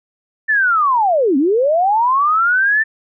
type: linear two-way sweep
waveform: sine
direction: down then up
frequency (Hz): 1796 to 254.9 to 1796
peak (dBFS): -11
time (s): 0.48-2.84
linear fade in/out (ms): 20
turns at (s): 1.37
effects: none